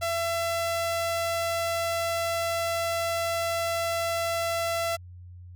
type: tone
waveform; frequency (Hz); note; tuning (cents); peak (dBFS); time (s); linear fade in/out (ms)
sawtooth; 672; E5; +33; -22; 0.01-4.97; 20
effects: added 89 Hz sine -42 dBFS peak until 5.55 s